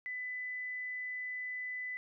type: tone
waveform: sine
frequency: 2000 Hz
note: B6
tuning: 21 cents sharp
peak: -37 dBFS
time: 0.06-1.97 s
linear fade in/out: 0 ms
effects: none